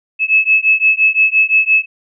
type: beating tone pair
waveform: sine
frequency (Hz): 2593 / 2598.8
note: E7 / E7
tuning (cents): -29 / -25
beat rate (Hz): 5.8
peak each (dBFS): -12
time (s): 0.19-1.86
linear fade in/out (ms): 50
effects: none